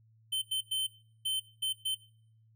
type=tone bursts at uneven times; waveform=square; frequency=3083 Hz; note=G7; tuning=29 cents flat; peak=-30 dBFS; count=6; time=0.32-0.42 / 0.51-0.61 / 0.71-0.87 / 1.25-1.4 / 1.62-1.73 / 1.85-1.95 s; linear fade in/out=10 ms; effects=noise-tail reverb RT60 0.6 s tail -21 dB re dry + added 111 Hz sine -61 dBFS peak until 2.55 s